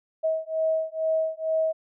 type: beating tone pair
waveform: sine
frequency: 638 / 640.2 Hz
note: D#5 / D#5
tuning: +43 / +49 cents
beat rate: 2.2 Hz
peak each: -26 dBFS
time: 0.23-1.73 s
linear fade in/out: 20 ms
effects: none